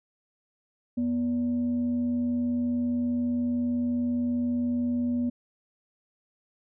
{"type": "tone with frequency modulation", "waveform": "sine", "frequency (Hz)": 242.8, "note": "B3", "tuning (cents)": -29, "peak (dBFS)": -24, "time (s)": [0.97, 5.3], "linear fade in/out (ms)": 10, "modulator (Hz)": 332, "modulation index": 0.24, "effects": []}